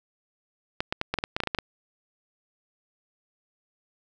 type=clicks; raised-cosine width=0.3 ms; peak=-10 dBFS; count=12; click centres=0.805 / 0.925 / 1.014 / 1.14 / 1.187 / 1.239 / 1.365 / 1.403 / 1.436 / 1.473 / 1.548 / 1.587 s; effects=none